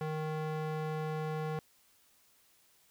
square tone with band-pass filter, 155.56 Hz, D#3, in tune, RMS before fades -36 dBFS, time 0.01-1.59 s, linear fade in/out 0 ms, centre 600 Hz, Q 0.56, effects white hiss -67 dBFS RMS until 2.9 s

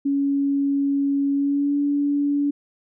sine tone with pitch glide, 279.6 to 286.5 Hz, C#4 to D4, +15 to -43 cents, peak -18 dBFS, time 0.05-2.51 s, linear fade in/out 10 ms, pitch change +42 cents, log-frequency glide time 1.33-1.77 s, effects none

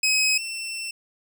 20% pulse tone pair in turn, 2541 / 2690 Hz, D#7 / E7, +36 / +34 cents, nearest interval minor second, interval 98 cents, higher second, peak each -14 / -25 dBFS, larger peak first, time 0.03-0.38 / 0.38-0.91 s, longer second, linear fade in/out 5 ms, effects none

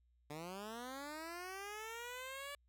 10% pulse linear sweep, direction up, 144.1 to 577 Hz, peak -37 dBFS, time 0.3-2.55 s, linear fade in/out 2 ms, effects added 60 Hz sine -70 dBFS peak until 2.68 s

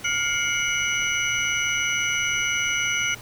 sine tone cluster, 1410 / 2121 / 2267 / 2930 / 5970 Hz, F6 / C7 / C#7 / F#7 / F#8, +16 / +23 / +38 / -18 / +15 cents, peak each -28 dBFS, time 0.04-3.15 s, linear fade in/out 10 ms, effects added 115 Hz sine -46 dBFS peak until 3.21 s + pink hiss -43 dBFS RMS until 3.21 s

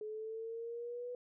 sine linear sweep, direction up, 425.2 to 493.9 Hz, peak -40 dBFS, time 0.01-1.15 s, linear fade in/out 2 ms, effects none

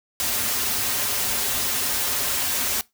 white noise with comb filter, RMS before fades -24 dBFS, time 0.2-2.81 s, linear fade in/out 0 ms, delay 6.1 ms, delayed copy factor -0.7, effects noise-tail reverb RT60 0.2 s tail -21 dB re dry

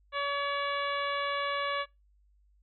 harmonic tone with a mistuned harmonic, 567 Hz, C#5, 39 cents sharp, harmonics 1 / 2 / 3 / 4 / 5 / 6 / 7, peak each -35 / -32 / -36 / -39 / -43 / -42 / -47 dBFS, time 0.12-1.86 s, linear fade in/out 50 ms, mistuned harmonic 6, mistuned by +17 cents, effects noise-tail reverb RT60 0.2 s tail -21 dB re dry + added 50 Hz sine -62 dBFS peak until 2.62 s

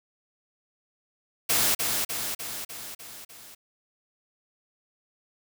white noise with echo, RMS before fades -23 dBFS, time 1.49-1.75 s, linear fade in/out 10 ms, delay 300 ms, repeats 6, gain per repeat -4 dB, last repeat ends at 3.55 s, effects none

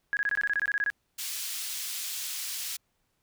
sine tone bursts, 1661.2 Hz, G#6, in tune, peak -24 dBFS, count 13, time 0.13-0.901 s, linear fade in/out 0 ms, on 39 ms, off 22 ms
pink high-pass noise, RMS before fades -35 dBFS, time 1.18-2.77 s, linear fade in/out 10 ms, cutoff 3600 Hz, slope 12 dB/octave
effects pink hiss -75 dBFS RMS until 3.22 s

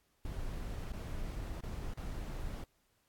brown noise with dropouts, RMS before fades -40 dBFS, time 0.25-2.64 s, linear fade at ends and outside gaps 2 ms, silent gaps 0.921-0.933 / 1.607-1.635 / 1.938-1.973 s, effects pink hiss -75 dBFS RMS until 3.08 s + AAC 64 kbps

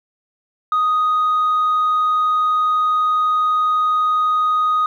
sine tone, 1246 Hz, D#6, 2 cents sharp, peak -12 dBFS, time 0.72-4.86 s, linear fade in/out 2 ms, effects tanh soft clip ceiling -12 dBFS + 9-bit

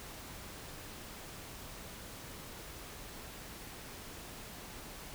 silence, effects pink hiss -48 dBFS RMS until 5.14 s

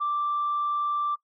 sine tone, 1174.7 Hz, D6, in tune, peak -23 dBFS, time 0-1.16 s, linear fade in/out 20 ms, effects noise-tail reverb RT60 0.1 s tail -21 dB re dry + tanh soft clip ceiling -20 dBFS

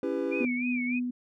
triangle chord, C# half-diminished seventh, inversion none, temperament just, 277.2 / 332.6 / 399.1 / 498.9 Hz, C#4 / E4 / G4 / B4, 0 / +16 / +31 / +17 cents, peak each -31 dBFS, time 0.03-0.45 s, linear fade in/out 2 ms
sine tone with vibrato, 2349 Hz, D7, in tune, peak -32 dBFS, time 0.31-1 s, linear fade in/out 20 ms, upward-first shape sine, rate 3.3 Hz, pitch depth 120 cents each way
sine tone with tremolo, 246.9 Hz, B3, in tune, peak -26 dBFS, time 0.4-1.11 s, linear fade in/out 10 ms, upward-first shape sine, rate 4 Hz, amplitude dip 30%
effects none

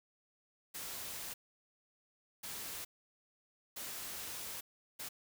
white noise bursts at uneven times, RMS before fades -44 dBFS, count 4, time 0.74-1.34 / 2.43-2.85 / 3.76-4.61 / 4.99-5.09 s, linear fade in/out 10 ms, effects none

